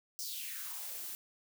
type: noise with high-pass filter sweep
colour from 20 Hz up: blue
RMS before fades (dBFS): -42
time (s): 0.19-1.15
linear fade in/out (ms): 0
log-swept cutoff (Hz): 5700 to 230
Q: 3.8
effects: none